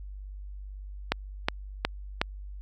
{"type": "click train", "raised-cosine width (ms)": 0.3, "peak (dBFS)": -7, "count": 4, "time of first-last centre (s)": [1.12, 2.215], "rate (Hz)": 2.74, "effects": ["added 49 Hz sine -38 dBFS peak until 2.61 s"]}